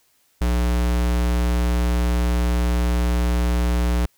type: tone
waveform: square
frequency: 60 Hz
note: B1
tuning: 49 cents flat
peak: -18 dBFS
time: 0.41-4.06 s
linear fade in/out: 5 ms
effects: white hiss -62 dBFS RMS until 4.17 s